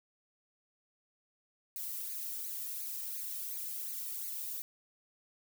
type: noise with flanger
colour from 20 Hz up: violet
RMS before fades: -40 dBFS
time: 1.76-4.62 s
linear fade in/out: 0 ms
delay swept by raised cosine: 0.45 to 1.65 ms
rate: 2.8 Hz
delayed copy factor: +0.8
effects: none